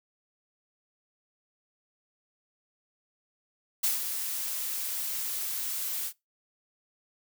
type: noise with ADSR envelope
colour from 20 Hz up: blue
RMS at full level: -25 dBFS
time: 3.83-6.13 s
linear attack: 11 ms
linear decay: 140 ms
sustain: -8 dB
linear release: 69 ms
effects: noise-tail reverb RT60 0.2 s tail -22 dB re dry